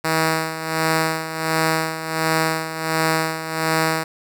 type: tone with tremolo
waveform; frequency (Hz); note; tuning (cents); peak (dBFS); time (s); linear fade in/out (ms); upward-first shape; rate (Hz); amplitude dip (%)
5% pulse; 160.3; E3; -48; -5; 0.04-4.04; 10; sine; 1.4; 70
effects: none